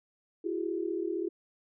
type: tone cluster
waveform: sine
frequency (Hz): 335.4 / 371.3 / 412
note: E4 / F#4 / G#4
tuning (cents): +30 / +6 / -14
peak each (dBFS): -33 / -35 / -36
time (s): 0.44-1.29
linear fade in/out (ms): 10
effects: none